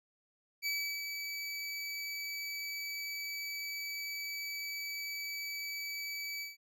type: tone with ADSR envelope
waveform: 25% pulse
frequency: 2293 Hz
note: D7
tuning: 42 cents flat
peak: -28 dBFS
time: 0.62-6.57 s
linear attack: 42 ms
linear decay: 340 ms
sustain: -6 dB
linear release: 160 ms
effects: none